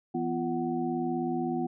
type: tone cluster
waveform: sine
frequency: 169.5 / 248.3 / 344.6 / 746 Hz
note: E3 / B3 / F4 / F#5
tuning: +49 / +9 / -23 / +14 cents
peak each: -37 / -31 / -32 / -35 dBFS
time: 0.14-1.67 s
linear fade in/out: 10 ms
effects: none